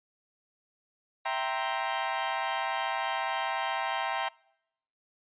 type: chord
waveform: sawtooth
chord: C dominant seventh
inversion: first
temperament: equal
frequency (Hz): 659.3 / 784 / 932.3 / 1046.5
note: E5 / G5 / Bb5 / C6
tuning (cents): 0 / 0 / 0 / 0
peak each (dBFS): -32 / -29 / -30 / -32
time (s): 1.25-4.29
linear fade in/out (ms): 10
effects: noise-tail reverb RT60 0.8 s tail -25 dB re dry + resampled to 8000 Hz